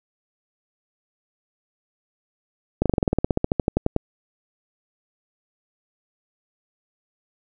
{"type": "slowing click train", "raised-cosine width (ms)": 2, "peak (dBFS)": -5, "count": 19, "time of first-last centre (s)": [2.82, 3.964], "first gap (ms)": 37, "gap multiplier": 1.06, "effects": []}